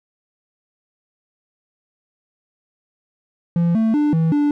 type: tone with pitch steps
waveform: triangle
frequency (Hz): 170.5 / 222.6 / 296.3 / 162.3 / 292.3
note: F3 / A3 / D4 / E3 / D4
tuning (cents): -41 / +20 / +15 / -27 / -8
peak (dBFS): -12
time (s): 3.56-4.51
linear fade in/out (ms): 2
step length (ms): 190
effects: none